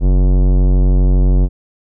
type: tone with tanh clipping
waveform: sine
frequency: 46.25 Hz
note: F#1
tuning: in tune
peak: -10 dBFS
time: 0-1.49 s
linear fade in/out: 50 ms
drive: 18 dB
effects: none